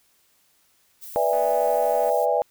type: noise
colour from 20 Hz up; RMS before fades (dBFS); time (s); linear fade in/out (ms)
violet; -39; 1.01-2.26; 20
type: chord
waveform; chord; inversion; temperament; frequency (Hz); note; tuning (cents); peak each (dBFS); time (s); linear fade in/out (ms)
sine; E dominant seventh; second; equal with one note detuned; 493.9 / 587.3 / 659.3 / 818.2; B4 / D5 / E5 / G#5; 0 / 0 / 0 / -26; -24; 1.16-2.42; 0
type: click train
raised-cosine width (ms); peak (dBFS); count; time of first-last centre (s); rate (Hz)
0.5; -30; 191; 1.33-2.096; 248
effects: white hiss -63 dBFS RMS until 2.5 s